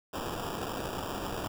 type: noise with sample-and-hold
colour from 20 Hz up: white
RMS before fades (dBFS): -36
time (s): 0.13-1.48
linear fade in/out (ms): 10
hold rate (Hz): 2100
effects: none